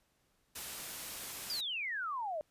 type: noise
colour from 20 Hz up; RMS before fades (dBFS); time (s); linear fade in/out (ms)
white; -43; 0.55-1.61; 10
type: exponential sweep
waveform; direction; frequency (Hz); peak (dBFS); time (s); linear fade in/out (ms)
sine; down; 4978 to 587.3; -35; 1.5-2.41; 0
effects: pink hiss -75 dBFS RMS until 2.5 s + resampled to 32000 Hz